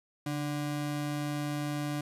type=ring-modulated tone; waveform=square; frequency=220 Hz; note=A3; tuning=in tune; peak=-29 dBFS; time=0.26-2.01 s; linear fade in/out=5 ms; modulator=76.3 Hz; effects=resampled to 32000 Hz + 10-bit